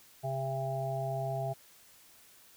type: harmonic tone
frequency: 133.9 Hz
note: C3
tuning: 40 cents sharp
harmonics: 1 / 3 / 5 / 6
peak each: -35 / -43 / -35 / -41 dBFS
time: 0.23-1.54 s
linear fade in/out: 20 ms
effects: white hiss -59 dBFS RMS until 2.56 s